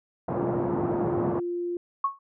pink band-pass noise, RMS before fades -29 dBFS, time 0.28-1.4 s, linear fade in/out 5 ms, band 110 to 1000 Hz, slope 24 dB/octave
sine tone, 349.2 Hz, F4, in tune, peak -27 dBFS, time 0.37-1.77 s, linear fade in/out 2 ms
sine tone with exponential decay, 1101 Hz, C#6, 12 cents flat, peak -18 dBFS, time 2.04-2.19 s, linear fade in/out 5 ms, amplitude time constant 32 ms
effects none

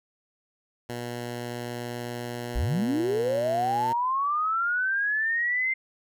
10% pulse tone, 120.5 Hz, B2, 42 cents flat, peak -24 dBFS, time 0.89-3.93 s, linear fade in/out 5 ms
sine linear sweep, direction up, 36.71 to 2100 Hz, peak -23 dBFS, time 2.55-5.74 s, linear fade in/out 10 ms
effects none

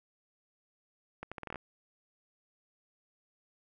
accelerating click train, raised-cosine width 0.5 ms, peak -25 dBFS, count 9, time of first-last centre 1.23-1.558 s, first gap 86 ms, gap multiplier 0.77, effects none

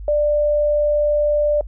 sine tone, 592 Hz, D5, 14 cents sharp, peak -14 dBFS, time 0.08-1.61 s, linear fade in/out 2 ms, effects noise-tail reverb RT60 0.1 s tail -25 dB re dry + added 50 Hz sine -29 dBFS peak until 1.67 s

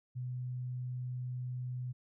sine tone, 125.4 Hz, B2, 27 cents sharp, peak -36 dBFS, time 0.15-1.93 s, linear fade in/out 20 ms, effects none

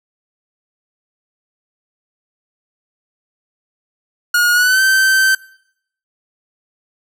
45% pulse tone with pitch glide, 1437 to 1549.1 Hz, F6 to G6, +49 to -21 cents, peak -10 dBFS, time 4.34-5.35 s, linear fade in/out 5 ms, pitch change +130 cents, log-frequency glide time 4.53-4.81 s, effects noise-tail reverb RT60 0.7 s tail -21 dB re dry

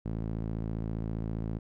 sawtooth tone with band-pass filter, 55 Hz, A1, in tune, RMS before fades -34 dBFS, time 0.05-1.59 s, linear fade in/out 10 ms, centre 180 Hz, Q 0.88, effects none

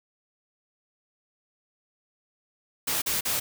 white noise bursts, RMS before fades -27 dBFS, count 3, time 2.87-3.4 s, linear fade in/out 10 ms, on 150 ms, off 40 ms, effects none

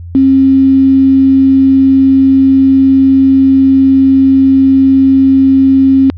sine tone with quantisation, 268.1 Hz, C4, 42 cents sharp, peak -3 dBFS, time 0.15-6.1 s, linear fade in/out 0 ms, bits 5, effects added 86 Hz sine -23 dBFS peak until 6.17 s + resampled to 11025 Hz

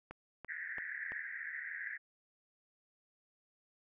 click train, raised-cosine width 0.5 ms, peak -31 dBFS, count 4, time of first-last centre 0.11-1.12 s, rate 2.97 Hz
white band-pass noise, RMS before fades -43 dBFS, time 0.48-1.98 s, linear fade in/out 20 ms, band 1600 to 2000 Hz, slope 96 dB/octave
effects none

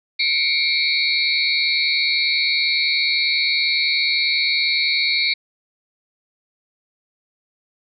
sine tone cluster, 2176 / 2326 / 3816 / 4201 / 4454 Hz, C#7 / D7 / A#7 / C8 / C#8, -33 / -17 / +40 / +6 / +7 cents, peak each -23 dBFS, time 0.19-5.34 s, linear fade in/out 10 ms, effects none

